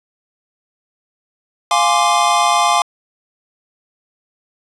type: chord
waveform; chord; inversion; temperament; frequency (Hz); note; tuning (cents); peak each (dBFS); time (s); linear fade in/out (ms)
square; D half-diminished seventh; first; equal; 698.5 / 830.6 / 1046.5 / 1174.7; F5 / Ab5 / C6 / D6; 0 / 0 / 0 / 0; -18; 1.71-2.82; 2
effects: resampled to 24000 Hz + 7-bit